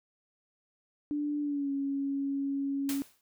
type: tone with pitch glide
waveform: sine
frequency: 293.7 to 277.2 Hz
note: D4 to C#4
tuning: 0 to 0 cents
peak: -29 dBFS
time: 1.11-3.02 s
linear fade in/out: 0 ms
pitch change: -100 cents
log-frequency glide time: 1.41-1.71 s
type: noise with exponential decay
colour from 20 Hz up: white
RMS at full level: -35 dBFS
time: 2.89-3.21 s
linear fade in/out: 1 ms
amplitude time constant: 68 ms
effects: none